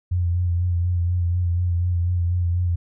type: tone with vibrato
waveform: sine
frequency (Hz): 87.8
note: F2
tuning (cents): +10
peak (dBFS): -18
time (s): 0.11-2.76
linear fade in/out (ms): 10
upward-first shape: sine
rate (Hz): 4.1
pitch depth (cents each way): 37
effects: none